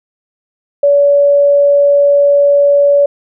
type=tone; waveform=sine; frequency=570 Hz; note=C#5; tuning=48 cents sharp; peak=-5 dBFS; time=0.83-3.06 s; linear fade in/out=5 ms; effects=none